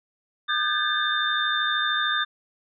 sine tone cluster, 1214 / 1543 / 1616 / 1730 / 3603 Hz, D#6 / G6 / G#6 / A6 / A7, -43 / -28 / -48 / -30 / +40 cents, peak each -27 / -30 / -29 / -30 / -26 dBFS, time 0.48-2.25 s, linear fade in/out 20 ms, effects none

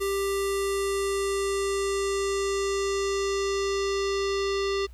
square tone with low-pass filter sweep, 394.5 Hz, G4, 11 cents sharp, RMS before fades -27 dBFS, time 0-4.87 s, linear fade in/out 20 ms, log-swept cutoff 12000 to 4600 Hz, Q 2, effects added 60 Hz sine -43 dBFS peak until 4.93 s + pink hiss -62 dBFS RMS until 4.93 s

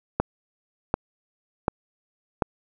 click train, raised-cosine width 1 ms, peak -6 dBFS, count 4, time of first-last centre 0.2-2.422 s, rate 1.35 Hz, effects none

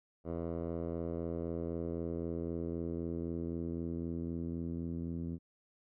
10% pulse tone with low-pass filter sweep, 83.9 Hz, E2, 31 cents sharp, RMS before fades -38 dBFS, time 0.24-5.39 s, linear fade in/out 50 ms, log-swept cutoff 700 to 230 Hz, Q 1.5, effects none

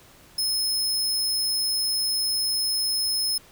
sawtooth tone, 5180 Hz, E8, 31 cents flat, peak -20 dBFS, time 0.38-3.38 s, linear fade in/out 5 ms, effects pink hiss -52 dBFS RMS until 3.51 s

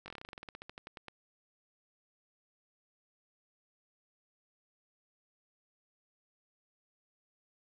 slowing click train, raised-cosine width 0.3 ms, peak -29 dBFS, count 20, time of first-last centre 0.06-1.083 s, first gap 20 ms, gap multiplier 1.1, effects none

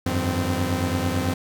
sawtooth tone cluster, 89.2 / 98.2 / 154.4 / 258.7 Hz, F2 / G2 / D#3 / C4, +37 / +4 / -13 / -19 cents, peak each -22 / -24 / -29 / -22 dBFS, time 0.06-1.34 s, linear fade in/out 5 ms, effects none

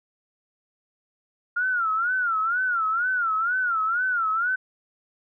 sine tone with vibrato, 1396.9 Hz, F6, in tune, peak -21 dBFS, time 1.56-4.56 s, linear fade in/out 10 ms, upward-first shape sine, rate 2.1 Hz, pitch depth 150 cents each way, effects none

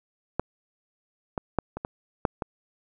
clicks, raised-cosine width 1 ms, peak -10 / -14 / -8 / -19 / -16 / -7 / -15 dBFS, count 7, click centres 0.396 / 1.378 / 1.587 / 1.77 / 1.849 / 2.252 / 2.422 s, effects none

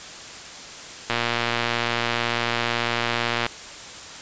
click train, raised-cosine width 0.3 ms, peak -6 dBFS, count 280, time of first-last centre 1.1-3.464 s, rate 118 Hz, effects white hiss -38 dBFS RMS until 4.21 s + resampled to 16000 Hz

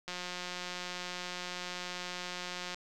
click train, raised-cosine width 0.2 ms, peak -22 dBFS, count 478, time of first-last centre 0.08-2.745 s, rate 179 Hz, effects none

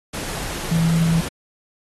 sine tone in noise, 165.2 Hz, E3, 4 cents sharp, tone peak -15 dBFS, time 0.71-1.21 s, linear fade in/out 10 ms, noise pink, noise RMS -29 dBFS, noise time 0.13-1.29 s, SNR +11 dB, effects AAC 32 kbps

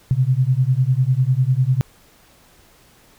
sine beating tone pair, 124.6 / 134.6 Hz, B2 / C3, +16 / +49 cents, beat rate 10 Hz, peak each -17 dBFS, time 0.11-1.81 s, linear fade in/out 0 ms, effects pink hiss -52 dBFS RMS until 3.18 s

